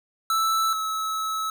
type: tone pair in turn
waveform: square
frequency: 1318.5 / 1297.3 Hz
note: E6 / E6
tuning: 0 / -28 cents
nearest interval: unison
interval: 28 cents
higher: first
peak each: -21 / -26 dBFS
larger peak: first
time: 0.3-0.73 / 0.73-1.5 s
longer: second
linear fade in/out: 2 ms
effects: none